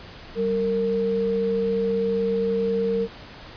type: tone pair together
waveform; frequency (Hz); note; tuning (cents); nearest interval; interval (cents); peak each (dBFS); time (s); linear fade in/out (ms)
sine; 193.54 / 459.4; G3 / A#4; -22 / -25; octave + minor third; 1497; -27 / -21; 0.35-3.08; 50
effects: pink hiss -42 dBFS RMS until 3.56 s + resampled to 11025 Hz